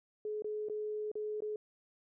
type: tone with dropouts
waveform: sine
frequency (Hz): 424.9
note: G#4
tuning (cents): +40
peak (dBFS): -35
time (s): 0.25-1.56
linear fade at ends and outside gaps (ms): 2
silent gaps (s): 0.422-0.444 / 0.686-0.697 / 1.116-1.154 / 1.405-1.421
effects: none